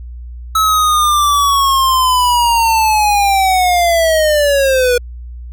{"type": "linear sweep", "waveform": "square", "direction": "down", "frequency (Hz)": [1300, 481.5], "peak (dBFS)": -10, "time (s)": [0.55, 4.98], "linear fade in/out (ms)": 5, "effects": ["added 60 Hz sine -26 dBFS peak until 5.52 s"]}